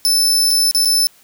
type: tone with dropouts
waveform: sawtooth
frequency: 5274 Hz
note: E8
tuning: in tune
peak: -9 dBFS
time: 0.05-1.07 s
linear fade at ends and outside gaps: 0 ms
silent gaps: 0.507-0.511 / 0.711-0.748 / 0.849-0.856 s
effects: white hiss -50 dBFS RMS until 1.23 s